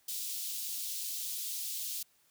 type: high-pass noise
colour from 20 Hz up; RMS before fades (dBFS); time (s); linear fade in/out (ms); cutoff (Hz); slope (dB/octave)
white; -38; 0.08-2.03; 5; 3300; 24
effects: white hiss -69 dBFS RMS until 2.3 s